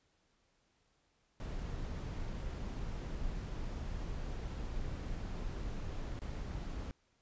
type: noise with dropouts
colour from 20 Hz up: brown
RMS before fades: -40 dBFS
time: 1.4-6.91 s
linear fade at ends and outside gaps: 0 ms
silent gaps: 6.191-6.218 s
effects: pink hiss -75 dBFS RMS until 7.21 s + resampled to 16000 Hz